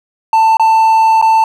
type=tone with dropouts; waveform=triangle; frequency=889 Hz; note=A5; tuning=18 cents sharp; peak=-4 dBFS; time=0.33-1.44 s; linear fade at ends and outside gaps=2 ms; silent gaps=0.57-0.596 / 1.215-1.224 s; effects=none